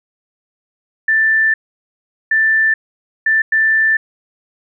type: tone bursts at uneven times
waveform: sine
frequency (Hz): 1770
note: A6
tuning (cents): +10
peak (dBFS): -10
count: 4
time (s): 1.08-1.54 / 2.31-2.74 / 3.26-3.42 / 3.52-3.97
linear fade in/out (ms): 5
effects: none